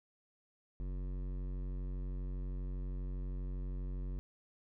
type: tone with hard clipping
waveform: triangle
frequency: 46.25 Hz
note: F#1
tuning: in tune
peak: -39 dBFS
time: 0.8-4.19 s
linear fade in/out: 0 ms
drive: 18 dB
effects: none